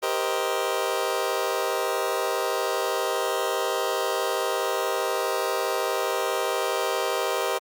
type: chord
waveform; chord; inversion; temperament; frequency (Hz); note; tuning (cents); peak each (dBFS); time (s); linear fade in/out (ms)
25% pulse; C minor seventh; second; just; 392.4 / 470.9 / 523.3 / 627.9; G4 / Bb4 / C5 / Eb5; +2 / +18 / 0 / +16; -26; 0.02-7.59; 20
effects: Opus 48 kbps